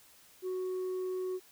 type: tone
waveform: sine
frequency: 370 Hz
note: F#4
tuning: in tune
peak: -30 dBFS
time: 0.42-1.4 s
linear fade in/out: 50 ms
effects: tanh soft clip ceiling -32 dBFS + white hiss -60 dBFS RMS until 1.51 s